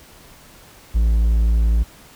triangle tone, 56 Hz, A1, 31 cents sharp, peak -11 dBFS, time 0.94-1.84 s, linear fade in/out 20 ms, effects pink hiss -46 dBFS RMS until 2.15 s

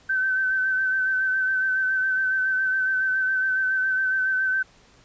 sine tone with vibrato, 1535 Hz, G6, 37 cents flat, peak -20 dBFS, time 0.09-4.63 s, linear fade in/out 10 ms, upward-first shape sine, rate 7.2 Hz, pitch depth 26 cents each way, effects pink hiss -55 dBFS RMS until 5.04 s + resampled to 16000 Hz

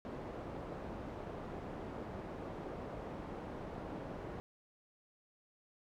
white low-pass noise, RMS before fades -45 dBFS, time 0.05-4.4 s, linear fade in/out 0 ms, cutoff 600 Hz, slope 12 dB/octave, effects none

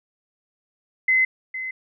sine tone with echo, 2047 Hz, C7, 38 cents flat, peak -15 dBFS, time 1.08-1.25 s, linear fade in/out 5 ms, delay 460 ms, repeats 1, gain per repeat -12 dB, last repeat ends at 1.71 s, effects none

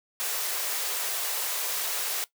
white high-pass noise, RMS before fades -30 dBFS, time 0.2-2.24 s, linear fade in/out 0 ms, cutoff 390 Hz, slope 48 dB/octave, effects noise-tail reverb RT60 0.1 s tail -17 dB re dry

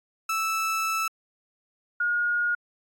30% pulse / sine tone pair in turn, 1315 / 1433.6 Hz, E6 / F6, -5 / +45 cents, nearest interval minor second, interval 150 cents, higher second, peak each -22 dBFS, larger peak neither, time 0.29-1.08 / 2-2.55 s, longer first, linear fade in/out 5 ms, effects AAC 64 kbps

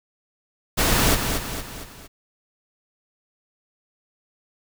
pink noise with echo, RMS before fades -19 dBFS, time 0.77-1.16 s, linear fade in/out 20 ms, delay 230 ms, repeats 4, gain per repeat -6 dB, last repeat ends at 2.08 s, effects none

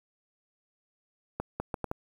accelerating click train, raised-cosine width 1 ms, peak -17 dBFS, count 5, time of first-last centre 1.4-1.914 s, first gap 200 ms, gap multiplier 0.71, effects 8-bit

